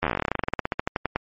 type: slowing click train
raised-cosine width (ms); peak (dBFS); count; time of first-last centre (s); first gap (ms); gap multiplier
0.5; -8; 28; 0.03-1.16; 11; 1.09
effects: MP3 32 kbps